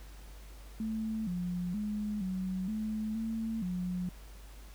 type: tone with pitch steps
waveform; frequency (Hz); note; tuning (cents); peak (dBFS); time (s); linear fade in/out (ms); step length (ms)
sine; 220 / 177.8 / 210 / 186.8 / 216.3 / 223.9 / 180.4; A3 / F3 / G#3 / F#3 / A3 / A3 / F#3; 0 / +31 / +19 / +17 / -29 / +30 / -44; -32; 0.8-4.09; 2; 470
effects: added 50 Hz sine -47 dBFS peak until 4.74 s + pink hiss -57 dBFS RMS until 4.74 s